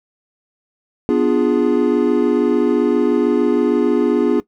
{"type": "chord", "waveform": "triangle", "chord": "B diminished seventh", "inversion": "none", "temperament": "equal", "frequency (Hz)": [246.9, 293.7, 349.2, 415.3], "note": ["B3", "D4", "F4", "Ab4"], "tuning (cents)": [0, 0, 0, 0], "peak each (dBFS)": -16, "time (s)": [1.09, 4.4], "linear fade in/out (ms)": 0, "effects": ["noise-tail reverb RT60 0.1 s tail -18 dB re dry"]}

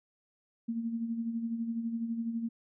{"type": "tone with tremolo", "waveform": "sine", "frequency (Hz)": 230, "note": "A#3", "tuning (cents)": -23, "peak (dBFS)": -29, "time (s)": [0.68, 2.49], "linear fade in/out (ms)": 10, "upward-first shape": "sine", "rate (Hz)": 12, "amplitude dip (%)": 55, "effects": []}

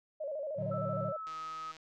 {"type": "tone with vibrato", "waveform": "sine", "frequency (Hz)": 587.3, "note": "D5", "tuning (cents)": 0, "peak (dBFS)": -35, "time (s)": [0.2, 1.17], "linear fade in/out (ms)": 10, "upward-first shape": "square", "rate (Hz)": 13, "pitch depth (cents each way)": 95}
{"type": "chord", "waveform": "triangle", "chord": "Bb augmented", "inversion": "none", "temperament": "equal with one note detuned", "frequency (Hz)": [114.67, 146.83, 185], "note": ["Bb2", "D3", "F#3"], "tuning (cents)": [-28, 0, 0], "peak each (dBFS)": -38, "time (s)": [0.56, 1.13], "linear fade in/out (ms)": 50}
{"type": "tone with pitch glide", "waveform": "sine", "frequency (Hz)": [1318.5, 1268.4], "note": ["E6", "D#6"], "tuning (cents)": [0, 33], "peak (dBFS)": -39, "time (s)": [0.71, 1.72], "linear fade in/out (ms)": 10, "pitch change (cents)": -67, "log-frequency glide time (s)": [1.13, 1.35]}
{"type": "click train", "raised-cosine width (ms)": 0.2, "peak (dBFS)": -35, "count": 80, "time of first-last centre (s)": [1.27, 1.767], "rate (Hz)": 159}
{"effects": []}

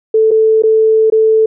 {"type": "tone with dropouts", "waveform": "sine", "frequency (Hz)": 440, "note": "A4", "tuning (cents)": 0, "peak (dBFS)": -6, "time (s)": [0.14, 1.46], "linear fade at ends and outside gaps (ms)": 5, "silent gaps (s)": [[0.309, 0.313], [0.623, 0.635], [1.101, 1.122]], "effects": []}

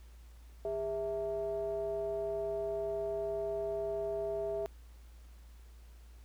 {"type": "ring-modulated tone", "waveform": "triangle", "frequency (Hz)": 125, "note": "B2", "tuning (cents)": 21, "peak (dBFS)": -28, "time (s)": [0.65, 4.66], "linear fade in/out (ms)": 0, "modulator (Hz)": 531, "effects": ["added 58 Hz sine -51 dBFS peak until 6.24 s", "pink hiss -66 dBFS RMS until 6.24 s"]}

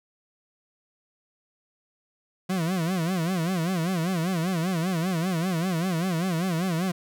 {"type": "tone with vibrato", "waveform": "40% pulse", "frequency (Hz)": 174.9, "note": "F3", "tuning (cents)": 3, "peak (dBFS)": -23, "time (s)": [2.49, 6.92], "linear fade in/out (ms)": 10, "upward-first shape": "sine", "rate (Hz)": 5.1, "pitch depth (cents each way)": 160, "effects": []}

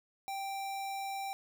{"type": "tone", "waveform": "square", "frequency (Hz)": 784, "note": "G5", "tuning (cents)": 0, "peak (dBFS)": -37, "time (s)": [0.28, 1.33], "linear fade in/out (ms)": 0, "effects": []}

